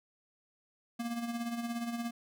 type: tone with tremolo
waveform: square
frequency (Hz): 234.8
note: A#3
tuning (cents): +13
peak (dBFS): -33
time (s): 0.99-2.11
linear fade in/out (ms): 10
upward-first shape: sine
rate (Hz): 17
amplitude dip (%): 55
effects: none